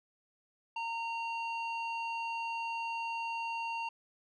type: tone with low-pass filter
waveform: square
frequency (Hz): 920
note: A#5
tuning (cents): -23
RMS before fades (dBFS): -37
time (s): 0.76-3.89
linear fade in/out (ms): 5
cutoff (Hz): 3100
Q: 1.9
effects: none